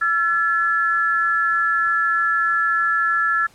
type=tone pair together; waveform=sine; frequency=1348.4 / 1715 Hz; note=E6 / A6; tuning=+39 / -45 cents; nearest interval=major third; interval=416 cents; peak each=-19 dBFS; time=0.01-3.47 s; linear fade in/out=10 ms; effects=pink hiss -52 dBFS RMS until 3.54 s + low-pass 11000 Hz 12 dB/octave